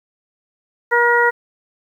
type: harmonic tone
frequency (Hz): 476.8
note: A#4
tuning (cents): +39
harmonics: 1 / 2 / 3 / 4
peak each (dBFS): -17 / -17 / -17 / -17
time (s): 0.91-1.31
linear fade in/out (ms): 20
effects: 8-bit